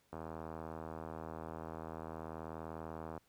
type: click train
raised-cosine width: 1 ms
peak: -30 dBFS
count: 246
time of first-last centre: 0.13-3.177 s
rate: 80.4 Hz
effects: pink hiss -73 dBFS RMS until 3.28 s + high-pass 60 Hz 12 dB/octave